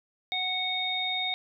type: harmonic tone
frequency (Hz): 740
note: F#5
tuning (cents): 0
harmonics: 1 / 3 / 5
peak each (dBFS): -35 / -33 / -29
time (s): 0.32-1.34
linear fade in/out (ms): 0
effects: none